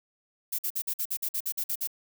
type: noise bursts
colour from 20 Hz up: violet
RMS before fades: -30 dBFS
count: 12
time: 0.52-1.874 s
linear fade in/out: 10 ms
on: 67 ms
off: 50 ms
effects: none